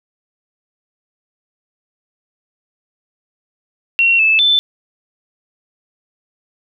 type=tone with pitch steps; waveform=sine; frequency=2733 / 2622 / 3526 Hz; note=F7 / E7 / A7; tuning=-38 / -10 / +3 cents; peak=-9 dBFS; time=3.99-4.59 s; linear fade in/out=0 ms; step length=200 ms; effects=none